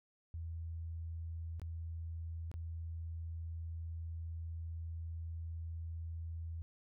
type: tone with dropouts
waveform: sine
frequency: 82.41 Hz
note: E2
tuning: in tune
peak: -40 dBFS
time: 0.34-6.62 s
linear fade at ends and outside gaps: 0 ms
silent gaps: 1.597-1.617 / 2.515-2.54 s
effects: none